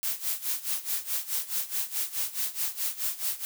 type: noise with tremolo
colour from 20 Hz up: blue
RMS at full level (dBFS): -28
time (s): 0.03-3.45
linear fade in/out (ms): 0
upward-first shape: sine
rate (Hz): 4.7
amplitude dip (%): 85
effects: none